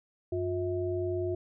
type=tone cluster; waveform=sine; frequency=94.4 / 357.3 / 647 Hz; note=F#2 / F4 / E5; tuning=+35 / +40 / -32 cents; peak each=-35 / -30 / -38 dBFS; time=0.32-1.35 s; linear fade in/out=5 ms; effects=none